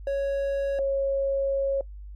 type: tone pair in turn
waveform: triangle / sine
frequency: 554.4 / 548 Hz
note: C#5 / C#5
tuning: 0 / -20 cents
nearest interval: unison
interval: 20 cents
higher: first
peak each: -22 dBFS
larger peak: neither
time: 0.07-0.79 / 0.79-1.81 s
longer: second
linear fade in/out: 2 ms
effects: noise-tail reverb RT60 0.1 s tail -22 dB re dry + added 50 Hz sine -38 dBFS peak until 2.15 s